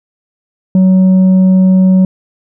sine tone with tanh clipping, 187 Hz, F#3, 19 cents sharp, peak -5 dBFS, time 0.75-2.05 s, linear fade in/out 2 ms, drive 4 dB, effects none

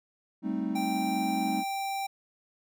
triangle chord, A half-diminished seventh, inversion third, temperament equal, 196 / 220 / 261.6 / 311.1 Hz, G3 / A3 / C4 / Eb4, 0 / 0 / 0 / 0 cents, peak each -32 dBFS, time 0.42-1.64 s, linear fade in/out 50 ms
square tone, 784 Hz, G5, in tune, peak -31 dBFS, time 0.75-2.07 s, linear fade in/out 10 ms
effects none

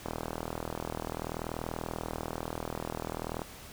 click train, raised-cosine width 1 ms, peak -20 dBFS, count 137, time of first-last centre 0.06-3.418 s, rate 40.5 Hz, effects pink hiss -48 dBFS RMS until 3.72 s

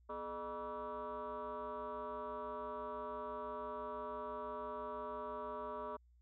sine tone with frequency modulation, 786 Hz, G5, 4 cents sharp, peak -40 dBFS, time 0.09-5.97 s, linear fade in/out 10 ms, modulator 180 Hz, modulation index 2.5, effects tanh soft clip ceiling -37 dBFS + added 60 Hz sine -64 dBFS peak until 6.21 s

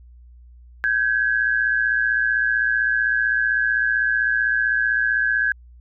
sine tone pair together, 1553.3 / 1669 Hz, G6 / G#6, -16 / +8 cents, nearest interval minor second, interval 124 cents, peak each -20 dBFS, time 0.84-5.52 s, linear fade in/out 0 ms, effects added 60 Hz sine -43 dBFS peak until 5.8 s

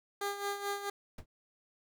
15% pulse tone with tremolo, 403.1 Hz, G4, 48 cents sharp, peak -26 dBFS, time 0.21-0.9 s, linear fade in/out 5 ms, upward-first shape sine, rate 4.6 Hz, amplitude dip 65%
brown noise with exponential decay, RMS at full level -34 dBFS, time 1.18-1.26 s, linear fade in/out 5 ms, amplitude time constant 17 ms
effects none

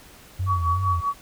sine tone with vibrato, 88.9 Hz, F2, 31 cents sharp, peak -22 dBFS, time 0.39-1.01 s, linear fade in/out 10 ms, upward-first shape sine, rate 2.8 Hz, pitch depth 120 cents each way
sine tone with tremolo, 1131 Hz, C#6, 34 cents sharp, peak -19 dBFS, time 0.46-1.14 s, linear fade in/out 50 ms, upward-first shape sine, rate 5.1 Hz, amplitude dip 80%
effects pink hiss -48 dBFS RMS until 1.21 s

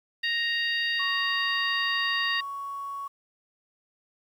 harmonic tone, 932.3 Hz, A#5, in tune, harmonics 2 / 3 / 4 / 5, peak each -27 / -31 / -33 / -35 dBFS, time 0.23-2.41 s, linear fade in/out 10 ms
sine tone, 1115 Hz, C#6, 10 cents sharp, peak -32 dBFS, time 0.99-3.08 s, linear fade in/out 10 ms
effects 9-bit

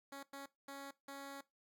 10% pulse tone bursts at uneven times, 277.2 Hz, C#4, in tune, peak -39 dBFS, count 4, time 0.12-0.23 / 0.33-0.46 / 0.68-0.91 / 1.08-1.41 s, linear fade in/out 5 ms, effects noise-tail reverb RT60 0.2 s tail -19 dB re dry

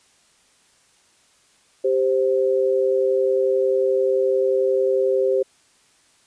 sine tone pair together, 392 / 523.3 Hz, G4 / C5, 0 / 0 cents, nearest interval perfect fourth, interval 500 cents, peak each -19 dBFS, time 1.84-5.43 s, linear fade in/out 10 ms, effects white hiss -58 dBFS RMS until 6.26 s + resampled to 22050 Hz

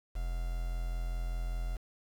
triangle tone with quantisation, 42.53 Hz, F1, 45 cents flat, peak -30 dBFS, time 0.15-1.77 s, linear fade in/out 10 ms, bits 8, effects none

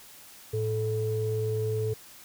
sine tone pair together, 110.2 / 435.4 Hz, A2 / A4, +3 / -18 cents, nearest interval 2 octaves, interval 2379 cents, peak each -28 dBFS, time 0.53-1.94 s, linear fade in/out 10 ms, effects tanh soft clip ceiling -18 dBFS + white hiss -50 dBFS RMS until 2.24 s

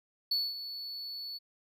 triangle tone with ADSR envelope, 4435 Hz, C#8, in tune, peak -25 dBFS, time 0.31-1.39 s, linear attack 6 ms, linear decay 220 ms, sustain -12 dB, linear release 26 ms, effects none

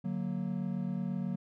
triangle chord, D augmented, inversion none, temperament equal, 146.83 / 185 / 233.1 Hz, D3 / F#3 / A#3, 0 / 0 / 0 cents, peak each -37 / -32 / -36 dBFS, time 0.04-1.36 s, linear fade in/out 10 ms, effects none

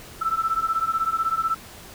sine beating tone pair, 1316 / 1332 Hz, E6 / E6, -3 / +18 cents, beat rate 16 Hz, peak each -24 dBFS, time 0.21-1.55 s, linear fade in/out 10 ms, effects pink hiss -43 dBFS RMS until 1.94 s

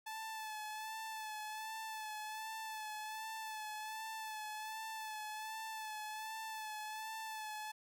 sawtooth tone with vibrato, 870 Hz, A5, 20 cents flat, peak -39 dBFS, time 0.06-7.72 s, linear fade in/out 10 ms, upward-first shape sine, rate 1.3 Hz, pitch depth 31 cents each way, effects none

